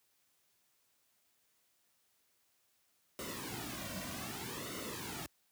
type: noise with flanger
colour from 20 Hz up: pink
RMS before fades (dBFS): -43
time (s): 3.19-5.26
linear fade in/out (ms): 0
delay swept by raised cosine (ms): 1.2 to 2.4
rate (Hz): 0.64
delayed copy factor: -0.75
effects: white hiss -75 dBFS RMS until 5.51 s + high-pass 60 Hz 12 dB/octave